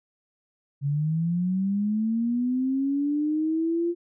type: linear sweep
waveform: sine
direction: up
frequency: 138 to 347.6 Hz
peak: -22 dBFS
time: 0.81-3.95 s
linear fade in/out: 50 ms
effects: none